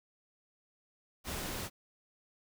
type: noise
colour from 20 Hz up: pink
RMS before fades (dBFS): -39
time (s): 1.24-1.7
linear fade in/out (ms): 50
effects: none